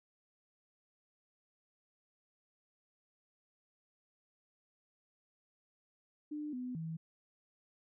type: tone with pitch steps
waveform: sine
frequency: 299.3 / 250.7 / 161.9 Hz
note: D4 / B3 / E3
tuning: +33 / +26 / -31 cents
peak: -38 dBFS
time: 6.31-6.97 s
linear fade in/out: 10 ms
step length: 220 ms
effects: none